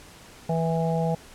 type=harmonic tone; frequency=164.1 Hz; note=E3; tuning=8 cents flat; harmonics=1 / 3 / 4 / 5; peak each=-24 / -29 / -30 / -31 dBFS; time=0.49-1.15 s; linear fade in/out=5 ms; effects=pink hiss -48 dBFS RMS until 1.34 s + low-pass 11000 Hz 12 dB/octave